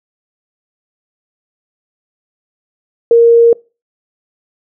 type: tone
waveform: sine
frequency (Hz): 466.2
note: A#4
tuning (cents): 0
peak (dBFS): -3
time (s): 3.11-3.53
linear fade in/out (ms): 2
effects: noise-tail reverb RT60 0.3 s tail -25 dB re dry